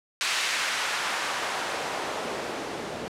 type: noise with band-pass filter sweep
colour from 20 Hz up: white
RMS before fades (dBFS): -30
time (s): 0.21-3.08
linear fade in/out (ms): 0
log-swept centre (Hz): 2300 to 290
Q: 0.84
effects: low-pass 10000 Hz 12 dB/octave